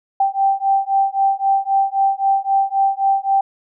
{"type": "beating tone pair", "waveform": "sine", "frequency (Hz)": [781, 784.8], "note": ["G5", "G5"], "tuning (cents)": [-7, 2], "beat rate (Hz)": 3.8, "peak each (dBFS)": -17, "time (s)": [0.2, 3.41], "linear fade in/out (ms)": 5, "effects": []}